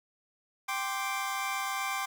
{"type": "chord", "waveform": "25% pulse", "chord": "G suspended fourth", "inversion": "none", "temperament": "equal", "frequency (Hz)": [784, 1046.5, 1174.7], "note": ["G5", "C6", "D6"], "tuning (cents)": [0, 0, 0], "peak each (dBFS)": -32, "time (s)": [0.68, 2.06], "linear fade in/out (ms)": 10, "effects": []}